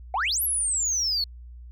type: exponential two-way sweep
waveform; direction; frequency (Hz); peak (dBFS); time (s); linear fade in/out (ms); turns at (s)
sine; up then down; 698.5 to 11810 to 4289; -21; 0.14-1.24; 2; 0.42
effects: tanh soft clip ceiling -20 dBFS + added 60 Hz sine -40 dBFS peak until 1.71 s